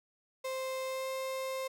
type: tone with pitch glide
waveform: 35% pulse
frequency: 523.3 to 526.9 Hz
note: C5 to C5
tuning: 0 to +12 cents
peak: -33 dBFS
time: 0.44-1.68 s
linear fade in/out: 10 ms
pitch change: +12 cents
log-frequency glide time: 0.86-1.08 s
effects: none